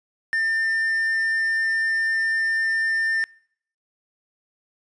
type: tone with quantisation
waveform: triangle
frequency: 1798 Hz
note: A6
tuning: 37 cents sharp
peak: -18 dBFS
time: 0.33-3.24 s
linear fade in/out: 0 ms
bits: 8
effects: noise-tail reverb RT60 0.6 s tail -24 dB re dry + resampled to 22050 Hz